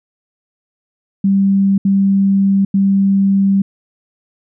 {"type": "tone bursts at uneven times", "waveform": "sine", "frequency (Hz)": 196, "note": "G3", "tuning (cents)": 0, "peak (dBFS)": -9, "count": 3, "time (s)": [[1.24, 1.78], [1.85, 2.65], [2.74, 3.62]], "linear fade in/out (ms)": 5, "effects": []}